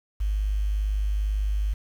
sine tone with quantisation, 51.1 Hz, G#1, 27 cents flat, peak -22 dBFS, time 0.2-1.74 s, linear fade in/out 10 ms, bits 8, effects none

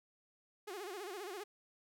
sawtooth tone with vibrato, 386.8 Hz, G4, 23 cents flat, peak -39 dBFS, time 0.67-1.44 s, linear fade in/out 10 ms, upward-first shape sine, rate 15 Hz, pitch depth 170 cents each way, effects none

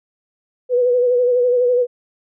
sine tone with vibrato, 493.1 Hz, B4, 3 cents flat, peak -12 dBFS, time 0.69-1.87 s, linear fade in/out 50 ms, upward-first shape sine, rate 12 Hz, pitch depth 40 cents each way, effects none

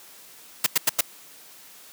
white noise bursts, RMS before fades -19 dBFS, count 4, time 0.64-1.009 s, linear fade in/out 5 ms, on 24 ms, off 91 ms, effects white hiss -48 dBFS RMS until 1.92 s + high-pass 150 Hz 12 dB/octave

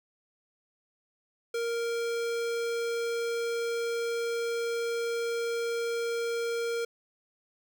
square tone with notch filter, 466.2 Hz, A#4, in tune, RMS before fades -31 dBFS, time 1.54-6.85 s, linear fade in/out 5 ms, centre 12000 Hz, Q 1.3, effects none

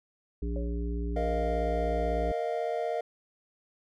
harmonic tone, 58.27 Hz, A#1, in tune, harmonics 1 / 3 / 5 / 7, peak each -30 / -39 / -39 / -40 dBFS, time 0.42-2.32 s, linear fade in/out 5 ms
sine tone with exponential decay, 554.4 Hz, C#5, in tune, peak -35 dBFS, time 0.56-0.91 s, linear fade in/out 2 ms, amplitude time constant 75 ms
triangle chord, Bb suspended fourth, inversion none, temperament equal, 466.2 / 622.3 / 698.5 Hz, Bb4 / Eb5 / F5, 0 / 0 / 0 cents, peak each -31 dBFS, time 1.16-3.01 s, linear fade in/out 5 ms
effects none

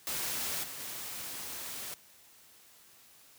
white noise with level steps, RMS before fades -35 / -43 / -41 dBFS, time 0.07-1.94 s, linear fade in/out 0 ms, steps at 0.63 / 0.79 s, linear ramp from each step 10 ms, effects white hiss -59 dBFS RMS until 3.38 s + high-pass 60 Hz 12 dB/octave

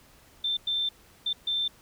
sine tone bursts at uneven times, 3563 Hz, A7, 21 cents sharp, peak -25 dBFS, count 4, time 0.44-0.57 / 0.67-0.89 / 1.26-1.33 / 1.47-1.68 s, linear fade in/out 5 ms, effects pink hiss -57 dBFS RMS until 1.81 s

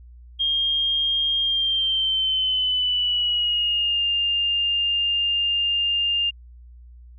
sine tone with pitch glide, 3224 to 2807 Hz, G7 to F7, +48 to +8 cents, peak -19 dBFS, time 0.39-6.31 s, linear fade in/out 20 ms, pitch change -240 cents, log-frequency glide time 1.4-4.04 s, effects added 60 Hz sine -42 dBFS peak until 7.18 s

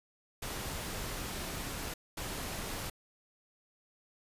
pink noise bursts at uneven times, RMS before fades -39 dBFS, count 2, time 0.42-1.94 / 2.17-2.9 s, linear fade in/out 5 ms, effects resampled to 32000 Hz

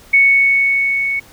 sine tone with level ramp, 2217 Hz, C#7, in tune, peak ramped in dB -6 to -16 dBFS, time 0.13-1.2 s, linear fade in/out 10 ms, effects pink hiss -44 dBFS RMS until 1.32 s

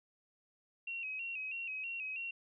sine tone with vibrato, 2637 Hz, E7, in tune, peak -38 dBFS, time 0.87-2.31 s, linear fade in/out 5 ms, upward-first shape square, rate 3.1 Hz, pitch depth 65 cents each way, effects none

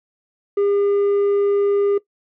triangle tone with quantisation, 403.5 Hz, G#4, 50 cents flat, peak -13 dBFS, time 0.57-1.98 s, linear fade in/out 5 ms, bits 7, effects noise-tail reverb RT60 0.1 s tail -18 dB re dry + low-pass 2000 Hz 12 dB/octave

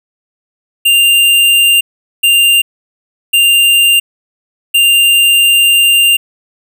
square tone bursts at uneven times, 2791 Hz, F7, 2 cents flat, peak -6 dBFS, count 4, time 0.85-1.81 / 2.23-2.62 / 3.33-4 / 4.74-6.17 s, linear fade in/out 10 ms, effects none

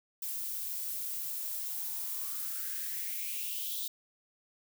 violet noise with high-pass filter sweep, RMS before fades -37 dBFS, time 0.22-3.88 s, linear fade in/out 5 ms, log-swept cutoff 240 to 3700 Hz, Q 5.8, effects none

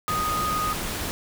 sine tone in noise, 1241 Hz, D#6, 5 cents flat, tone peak -24 dBFS, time 0.08-0.73 s, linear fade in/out 0 ms, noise pink, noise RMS -30 dBFS, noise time 0.08-1.11 s, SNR +3 dB, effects none

